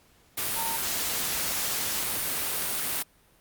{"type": "tone in noise", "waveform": "sine", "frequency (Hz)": 911, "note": "A#5", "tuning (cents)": -40, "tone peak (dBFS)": -32, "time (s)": [0.56, 0.77], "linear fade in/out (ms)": 10, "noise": "white", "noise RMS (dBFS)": -29, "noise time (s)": [0.37, 3.03], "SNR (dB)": -6, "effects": ["pink hiss -61 dBFS RMS until 3.4 s", "Opus 48 kbps"]}